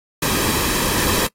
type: noise with comb filter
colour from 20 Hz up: pink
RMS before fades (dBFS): -19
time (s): 0.22-1.27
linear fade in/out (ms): 5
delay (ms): 1.4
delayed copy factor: -0.5
effects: noise-tail reverb RT60 0.1 s tail -22 dB re dry + AAC 48 kbps